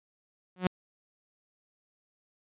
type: tone with exponential growth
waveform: sawtooth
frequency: 182.8 Hz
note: F#3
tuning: 21 cents flat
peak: -16 dBFS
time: 0.56-0.67 s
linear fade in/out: 2 ms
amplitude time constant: 22 ms
effects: resampled to 8000 Hz